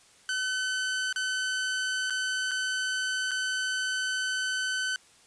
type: tone with dropouts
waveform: sawtooth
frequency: 1518 Hz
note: F#6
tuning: 44 cents sharp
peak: -24 dBFS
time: 0.29-4.96 s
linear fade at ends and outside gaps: 1 ms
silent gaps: 1.127-1.16 / 2.099-2.105 / 2.511-2.515 / 3.31-3.315 s
effects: white hiss -58 dBFS RMS until 5.26 s + resampled to 22050 Hz